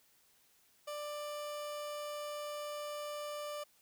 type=tone; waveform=30% pulse; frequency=591 Hz; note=D5; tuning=11 cents sharp; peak=-37 dBFS; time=0.87-3.64 s; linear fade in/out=10 ms; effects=white hiss -69 dBFS RMS until 3.81 s